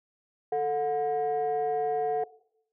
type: tone pair together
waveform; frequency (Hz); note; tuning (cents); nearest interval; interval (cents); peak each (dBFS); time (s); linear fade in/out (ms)
sine; 441.8 / 727; A4 / F#5; +7 / -31; major sixth; 862; -26; 0.52-2.24; 5
effects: noise-tail reverb RT60 0.7 s tail -20 dB re dry + tanh soft clip ceiling -21 dBFS